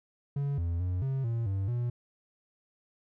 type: tone with pitch steps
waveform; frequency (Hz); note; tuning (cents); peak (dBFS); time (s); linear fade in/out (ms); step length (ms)
triangle; 141.2 / 85.1 / 90.4 / 134.1 / 115.8 / 97.1 / 120.7; C#3 / F2 / F#2 / C3 / A#2 / G2 / B2; +32 / -44 / -40 / +43 / -11 / -16 / -39; -26; 0.36-1.9; 5; 220
effects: none